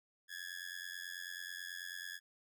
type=tone with amplitude modulation; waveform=sawtooth; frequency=1689 Hz; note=G#6; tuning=29 cents sharp; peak=-36 dBFS; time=0.28-2.2 s; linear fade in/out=50 ms; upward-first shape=sine; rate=89.2 Hz; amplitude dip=95%; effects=none